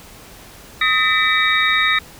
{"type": "tone cluster", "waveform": "sine", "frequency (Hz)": [1259, 1808, 1999, 2302, 3759], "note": ["D#6", "A6", "B6", "D7", "A#7"], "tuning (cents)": [20, 47, 20, -35, 14], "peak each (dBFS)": -20, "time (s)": [0.81, 1.99], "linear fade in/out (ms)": 5, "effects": ["pink hiss -41 dBFS RMS until 2.19 s"]}